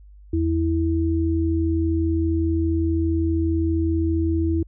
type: tone pair together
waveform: sine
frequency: 82.41 / 327.3 Hz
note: E2 / E4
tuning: 0 / -12 cents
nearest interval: 2 octaves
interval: 2388 cents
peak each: -21 dBFS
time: 0.33-4.63 s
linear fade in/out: 5 ms
effects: added 50 Hz sine -43 dBFS peak until 4.67 s